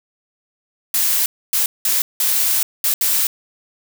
blue noise bursts at uneven times, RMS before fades -17 dBFS, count 6, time 0.94-1.26 / 1.53-1.66 / 1.85-2.02 / 2.2-2.63 / 2.84-2.94 / 3.01-3.27 s, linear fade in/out 2 ms, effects none

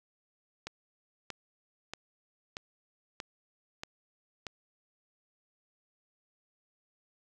click train, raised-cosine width 0.2 ms, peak -21 dBFS, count 7, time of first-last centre 0.67-4.467 s, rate 1.58 Hz, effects none

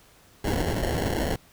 pink noise with sample-and-hold, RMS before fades -26 dBFS, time 0.44-1.36 s, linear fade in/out 5 ms, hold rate 1225 Hz, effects pink hiss -56 dBFS RMS until 1.52 s

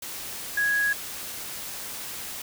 sine tone in noise, 1661.2 Hz, G#6, in tune, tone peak -21 dBFS, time 0.57-0.93 s, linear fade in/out 5 ms, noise white, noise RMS -36 dBFS, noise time 0.02-2.42 s, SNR +12 dB, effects none

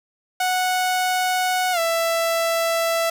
sawtooth tone with pitch glide, 737 to 664.2 Hz, F#5 to E5, -7 to +13 cents, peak -15 dBFS, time 0.4-3.1 s, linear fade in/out 5 ms, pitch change -180 cents, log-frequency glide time 1.72-1.79 s, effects 7-bit

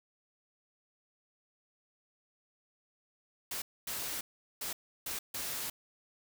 white noise bursts at uneven times, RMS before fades -38 dBFS, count 5, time 3.51-3.62 / 3.87-4.21 / 4.61-4.73 / 5.06-5.19 / 5.34-5.7 s, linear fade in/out 5 ms, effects none

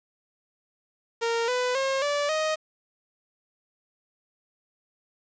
sawtooth tone with pitch steps, 462.7 / 498.8 / 537.7 / 579.6 / 624.8 Hz, A#4 / B4 / C5 / D5 / D#5, -13 / +17 / +47 / -23 / +7 cents, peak -20 dBFS, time 1.21-2.56 s, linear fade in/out 20 ms, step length 270 ms, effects resampled to 16000 Hz + 8-bit

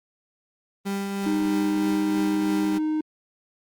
35% pulse tone with tremolo, 198 Hz, G3, 18 cents sharp, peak -23 dBFS, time 0.85-2.79 s, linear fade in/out 20 ms, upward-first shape triangle, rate 3.1 Hz, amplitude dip 30%
triangle tone with pitch glide, 307.6 to 309.4 Hz, D#4 to D#4, -20 to -10 cents, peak -20 dBFS, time 1.26-3.01 s, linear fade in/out 5 ms, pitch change +10 cents, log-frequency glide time 1.69-1.87 s
effects Opus 32 kbps

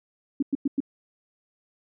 sine tone bursts, 277.2 Hz, C#4, in tune, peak -20 dBFS, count 4, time 0.4-0.804 s, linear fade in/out 5 ms, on 26 ms, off 100 ms, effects none

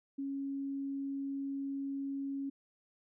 sine tone, 275.7 Hz, C#4, 9 cents flat, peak -35 dBFS, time 0.18-2.5 s, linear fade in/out 10 ms, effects none

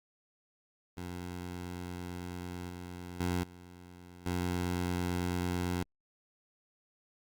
15% pulse tone with level steps, 89 Hz, F2, 33 cents sharp, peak -33 / -36 / -24 / -44 / -25 dBFS, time 0.97-5.83 s, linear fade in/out 5 ms, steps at 2.69 / 3.2 / 3.43 / 4.26 s, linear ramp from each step 5 ms, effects Opus 48 kbps

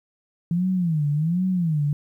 sine tone with vibrato, 164.81 Hz, E3, in tune, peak -19 dBFS, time 0.51-1.93 s, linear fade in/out 2 ms, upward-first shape sine, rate 1.3 Hz, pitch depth 220 cents each way, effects 10-bit

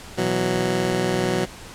15% pulse chord, B suspended fourth, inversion none, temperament just, 123.47 / 164.63 / 185.21 Hz, B2 / E3 / F#3, 0 / -2 / +2 cents, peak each -20 / -22 / -17 dBFS, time 0.17-1.46 s, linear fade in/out 20 ms, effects pink hiss -40 dBFS RMS until 1.74 s + low-pass 10000 Hz 12 dB/octave

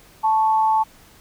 sine tone pair together, 877 / 1106.1 Hz, A5 / C#6, -6 / -4 cents, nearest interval major third, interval 402 cents, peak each -15 / -25 dBFS, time 0.23-0.84 s, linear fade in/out 20 ms, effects pink hiss -50 dBFS RMS until 1.2 s

